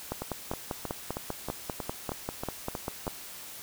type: two click trains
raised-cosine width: 1 ms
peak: -19 / -17 dBFS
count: 10 / 16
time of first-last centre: 0.22-3.068 / 0.12-3.079 s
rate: 3.16 / 5.07 Hz
effects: white hiss -44 dBFS RMS until 3.62 s